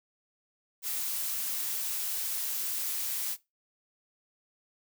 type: noise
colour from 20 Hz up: blue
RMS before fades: -33 dBFS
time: 0.82-3.37 s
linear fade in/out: 50 ms
effects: noise-tail reverb RT60 0.2 s tail -18 dB re dry